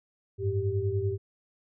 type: tone cluster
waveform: sine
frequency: 95.8 / 106 / 390.9 Hz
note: G2 / G#2 / G4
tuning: -39 / +36 / -5 cents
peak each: -30 dBFS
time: 0.38-1.18 s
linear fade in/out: 50 ms
effects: none